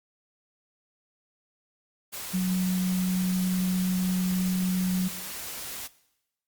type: tone in noise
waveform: sine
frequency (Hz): 184.1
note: F#3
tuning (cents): -8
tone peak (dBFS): -23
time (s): 2.33-5.09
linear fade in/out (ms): 20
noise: white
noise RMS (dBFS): -37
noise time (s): 2.12-5.88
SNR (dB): +11
effects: noise-tail reverb RT60 0.9 s tail -19 dB re dry + Opus 48 kbps